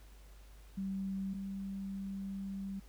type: tone pair in turn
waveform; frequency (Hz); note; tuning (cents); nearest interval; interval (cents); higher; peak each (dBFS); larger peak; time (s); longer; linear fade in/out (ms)
sine; 193.2 / 195.11; G3 / G3; -25 / -8; unison; 17; second; -35 / -38; first; 0.77-1.34 / 1.34-2.8; second; 10
effects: added 50 Hz sine -53 dBFS peak until 2.88 s + pink hiss -64 dBFS RMS until 2.88 s